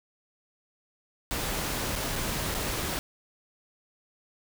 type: noise with dropouts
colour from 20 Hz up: pink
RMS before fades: -31 dBFS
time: 1.31-2.99 s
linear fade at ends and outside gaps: 0 ms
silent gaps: 1.955-1.96 / 2.156-2.16 / 2.542-2.548 s
effects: none